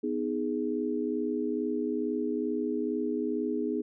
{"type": "chord", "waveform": "sine", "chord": "G# minor", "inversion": "first", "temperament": "just", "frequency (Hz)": [249.2, 311.5, 415.3], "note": ["B3", "D#4", "G#4"], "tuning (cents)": [16, 2, 0], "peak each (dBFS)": -32, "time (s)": [0.03, 3.82], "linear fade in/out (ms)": 10, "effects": []}